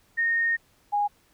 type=tone pair in turn; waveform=sine; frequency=1846 / 822.3 Hz; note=A#6 / G#5; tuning=-17 / -17 cents; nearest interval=octave + major second; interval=1400 cents; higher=first; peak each=-21 dBFS; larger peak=neither; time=0.17-0.57 / 0.92-1.08 s; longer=first; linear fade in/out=20 ms; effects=pink hiss -63 dBFS RMS until 1.33 s